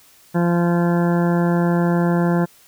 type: harmonic tone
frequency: 172.7 Hz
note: F3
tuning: 19 cents flat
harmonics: 1 / 2 / 3 / 4 / 5 / 6 / 8 / 9 / 10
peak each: -16 / -22 / -26 / -28 / -30 / -32 / -34 / -35 / -36 dBFS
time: 0.34-2.46 s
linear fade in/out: 20 ms
effects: white hiss -51 dBFS RMS until 2.67 s